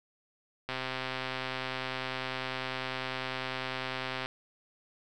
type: click train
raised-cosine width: 0.3 ms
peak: -18 dBFS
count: 465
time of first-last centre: 0.69-4.259 s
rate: 130 Hz
effects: none